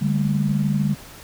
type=chord; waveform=sine; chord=D suspended fourth; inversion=none; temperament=equal with one note detuned; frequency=146.83 / 200 / 220 Hz; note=D3 / G3 / A3; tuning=0 / +35 / 0 cents; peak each=-21 / -21 / -27 dBFS; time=0.01-0.95 s; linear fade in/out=10 ms; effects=pink hiss -42 dBFS RMS until 1.23 s